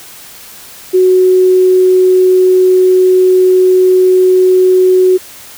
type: tone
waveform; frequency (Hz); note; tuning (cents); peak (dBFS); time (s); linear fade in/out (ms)
sine; 370; F#4; 0; -4; 0.93-5.18; 20
effects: white hiss -33 dBFS RMS until 5.57 s